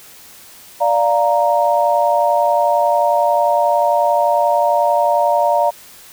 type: chord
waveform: sine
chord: Bb major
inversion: first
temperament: equal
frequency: 587.3 / 698.5 / 932.3 Hz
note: D5 / F5 / Bb5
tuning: 0 / 0 / 0 cents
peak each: -16 dBFS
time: 0.8-5.71 s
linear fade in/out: 20 ms
effects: white hiss -41 dBFS RMS until 6.12 s